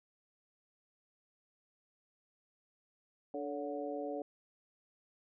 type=harmonic tone with a mistuned harmonic; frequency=146 Hz; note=D3; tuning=10 cents flat; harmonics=2 / 3 / 4 / 5; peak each=-42 / -42 / -41 / -45 dBFS; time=3.34-4.22 s; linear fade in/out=2 ms; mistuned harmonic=4; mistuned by=-52 cents; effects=none